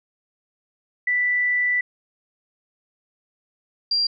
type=tone pair in turn; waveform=sine; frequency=1975.5 / 4753 Hz; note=B6 / D8; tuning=0 / +20 cents; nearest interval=octave + minor third; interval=1520 cents; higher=second; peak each=-18 dBFS; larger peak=neither; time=1.07-1.81 / 3.91-4.07 s; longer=first; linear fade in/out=5 ms; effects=none